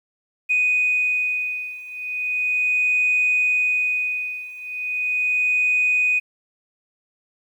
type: beating tone pair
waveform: sine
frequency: 2489 / 2489.37 Hz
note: D#7 / D#7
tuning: 0 / 0 cents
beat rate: 0.37 Hz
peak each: -22 / -20 dBFS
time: 0.49-6.2 s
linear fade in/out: 20 ms
effects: tanh soft clip ceiling -11 dBFS + 9-bit